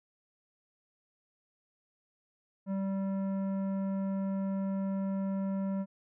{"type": "tone with tanh clipping", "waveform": "sine", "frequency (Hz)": 194.1, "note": "G3", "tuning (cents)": -17, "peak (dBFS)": -32, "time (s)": [2.66, 5.86], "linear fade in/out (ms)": 50, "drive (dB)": 12, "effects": []}